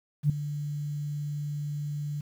sine tone with ADSR envelope, 146.83 Hz, D3, in tune, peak -17 dBFS, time 0.23-2.21 s, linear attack 67 ms, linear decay 4 ms, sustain -13 dB, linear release 7 ms, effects 9-bit

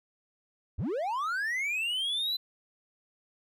triangle linear sweep, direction up, 52.3 to 4053 Hz, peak -27 dBFS, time 0.78-2.37 s, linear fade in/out 10 ms, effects none

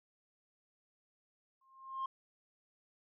sine tone with exponential growth, 1064 Hz, C6, 29 cents sharp, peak -31 dBFS, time 1.61-2.06 s, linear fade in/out 5 ms, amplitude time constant 97 ms, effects tanh soft clip ceiling -33 dBFS

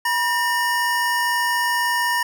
square tone pair together, 965.6 / 1819 Hz, B5 / A#6, -39 / -43 cents, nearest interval major seventh, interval 1096 cents, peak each -22 dBFS, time 0.05-2.23 s, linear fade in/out 5 ms, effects none

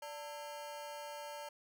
40% pulse ring-modulated tone, 740 Hz, F#5, in tune, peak -40 dBFS, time 0.02-1.49 s, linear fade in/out 5 ms, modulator 157 Hz, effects none

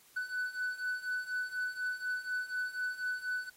triangle beating tone pair, 1493 / 1497.1 Hz, F#6 / F#6, +15 / +20 cents, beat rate 4.1 Hz, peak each -37 / -34 dBFS, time 0.16-3.5 s, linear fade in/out 10 ms, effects white hiss -62 dBFS RMS until 3.56 s + AAC 48 kbps

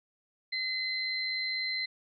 sine tone pair together, 2050 / 4098 Hz, C7 / C8, -36 / -37 cents, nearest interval octave, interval 1199 cents, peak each -33 / -33 dBFS, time 0.52-1.86 s, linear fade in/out 10 ms, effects none

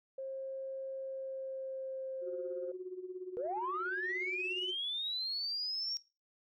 sine tone with pitch glide, 534 to 526.3 Hz, C5 to C5, +35 to +10 cents, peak -38 dBFS, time 0.18-2.72 s, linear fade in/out 5 ms, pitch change -25 cents, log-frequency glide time 0.95-2.4 s
sine tone with tremolo, 367.6 Hz, F#4, 11 cents flat, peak -37 dBFS, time 2.21-4.75 s, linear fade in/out 50 ms, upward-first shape sine, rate 17 Hz, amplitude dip 70%
sine linear sweep, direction up, 456.2 to 5588 Hz, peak -34 dBFS, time 3.37-5.97 s, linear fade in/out 0 ms
effects noise-tail reverb RT60 0.3 s tail -20 dB re dry + tanh soft clip ceiling -27 dBFS

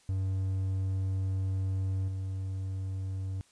triangle tone with level steps, 95.3 Hz, G2, 48 cents flat, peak -26 / -30 dBFS, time 0.09-3.41 s, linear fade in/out 0 ms, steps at 2.08 s, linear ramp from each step 2 ms, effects white hiss -64 dBFS RMS until 3.51 s + resampled to 22050 Hz

